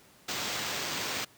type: noise with sample-and-hold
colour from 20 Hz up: white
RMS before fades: -34 dBFS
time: 0.28-1.25 s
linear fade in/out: 10 ms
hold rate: 11025 Hz
effects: pink hiss -58 dBFS RMS until 1.37 s + high-pass 100 Hz 12 dB/octave